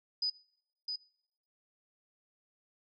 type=tone with echo; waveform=sine; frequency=4978 Hz; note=D#8; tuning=in tune; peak=-29 dBFS; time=0.22-0.3 s; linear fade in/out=5 ms; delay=660 ms; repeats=1; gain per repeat=-5 dB; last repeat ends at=0.96 s; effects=noise-tail reverb RT60 0.8 s tail -25 dB re dry